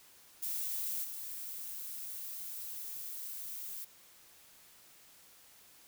violet noise with level steps, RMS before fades -37 / -43 dBFS, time 0.42-3.85 s, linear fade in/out 10 ms, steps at 1.03 s, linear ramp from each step 20 ms, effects white hiss -60 dBFS RMS until 5.87 s

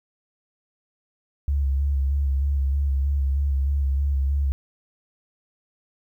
sine tone with vibrato, 69.3 Hz, C#2, in tune, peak -19 dBFS, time 1.48-4.52 s, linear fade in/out 0 ms, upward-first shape square, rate 3.2 Hz, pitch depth 32 cents each way, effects 10-bit

